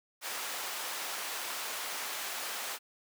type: high-pass noise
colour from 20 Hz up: pink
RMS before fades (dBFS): -38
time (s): 0.21-2.79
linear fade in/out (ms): 50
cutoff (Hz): 790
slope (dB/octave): 12
effects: none